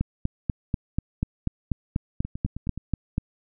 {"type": "two click trains", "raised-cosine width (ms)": 5, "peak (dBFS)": [-11, -20], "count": [14, 6], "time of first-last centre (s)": [[0.01, 3.181], [2.25, 2.776]], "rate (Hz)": [4.1, 9.5], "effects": []}